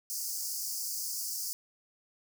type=high-pass noise; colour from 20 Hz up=pink; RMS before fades=-36 dBFS; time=0.1-1.53 s; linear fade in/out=0 ms; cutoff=4700 Hz; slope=96 dB/octave; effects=none